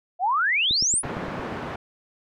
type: exponential sweep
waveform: sine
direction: up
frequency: 677 to 10548 Hz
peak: -19 dBFS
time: 0.19-1.03 s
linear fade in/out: 50 ms
type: click train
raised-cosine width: 3 ms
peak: -21 dBFS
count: 7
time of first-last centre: 0.71-1.398 s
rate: 8.72 Hz
type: band-pass noise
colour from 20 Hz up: pink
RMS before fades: -32 dBFS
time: 1.03-1.76 s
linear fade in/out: 5 ms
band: 130 to 1600 Hz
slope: 12 dB/octave
effects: none